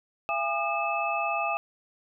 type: tone cluster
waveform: sine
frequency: 678 / 815 / 1212 / 2604 Hz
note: E5 / G#5 / D#6 / E7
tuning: +49 / -33 / -46 / -22 cents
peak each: -31 dBFS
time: 0.29-1.57 s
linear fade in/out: 0 ms
effects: none